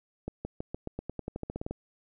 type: accelerating click train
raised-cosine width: 2 ms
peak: -21 dBFS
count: 16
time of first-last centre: 0.28-1.71 s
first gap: 170 ms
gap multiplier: 0.91
effects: none